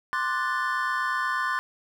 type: chord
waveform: triangle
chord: D dominant seventh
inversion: third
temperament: equal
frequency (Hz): 1046.5 / 1174.7 / 1480 / 1760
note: C6 / D6 / F#6 / A6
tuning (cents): 0 / 0 / 0 / 0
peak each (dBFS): -27 / -30 / -29 / -28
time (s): 0.13-1.59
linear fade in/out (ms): 0
effects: none